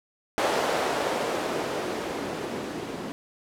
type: noise with low-pass filter sweep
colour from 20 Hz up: violet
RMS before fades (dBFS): -29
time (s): 0.38-3.12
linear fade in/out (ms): 0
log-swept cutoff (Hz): 600 to 270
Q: 1.3
effects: none